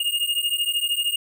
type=beating tone pair; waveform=square; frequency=2838 / 2851 Hz; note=F7 / F7; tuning=+27 / +35 cents; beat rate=13 Hz; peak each=-25 dBFS; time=0-1.16 s; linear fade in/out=5 ms; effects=none